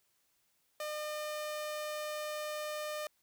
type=tone; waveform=sawtooth; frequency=605 Hz; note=D#5; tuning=49 cents flat; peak=-33 dBFS; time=0.8-3.07 s; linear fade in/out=2 ms; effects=white hiss -75 dBFS RMS until 3.22 s